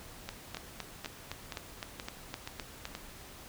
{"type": "two click trains", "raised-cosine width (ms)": 0.2, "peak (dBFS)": [-21, -20], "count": [6, 11], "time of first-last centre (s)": [[0.57, 2.951], [0.29, 2.854]], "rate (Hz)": [2.1, 3.9], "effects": ["pink hiss -50 dBFS RMS until 3.48 s"]}